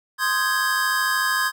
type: chord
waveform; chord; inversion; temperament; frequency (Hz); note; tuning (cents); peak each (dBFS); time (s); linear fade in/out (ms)
square; Ab major seventh; first; equal; 1046.5 / 1244.5 / 1568 / 1661.2; C6 / Eb6 / G6 / Ab6; 0 / 0 / 0 / 0; -26 / -29 / -29 / -23; 0.18-1.52; 50
effects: none